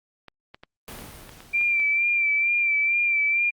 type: clicks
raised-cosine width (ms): 0.3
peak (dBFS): -26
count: 8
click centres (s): 0.283 / 0.545 / 0.635 / 0.989 / 1.293 / 1.405 / 1.612 / 1.799
type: noise with exponential decay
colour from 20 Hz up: pink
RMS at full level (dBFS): -37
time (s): 0.88-2.68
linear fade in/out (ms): 0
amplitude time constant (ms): 390
type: tone with vibrato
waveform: sine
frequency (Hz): 2355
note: D7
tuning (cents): +4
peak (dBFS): -19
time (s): 1.53-3.51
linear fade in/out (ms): 20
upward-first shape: sine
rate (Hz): 2.2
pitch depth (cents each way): 39
effects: Opus 48 kbps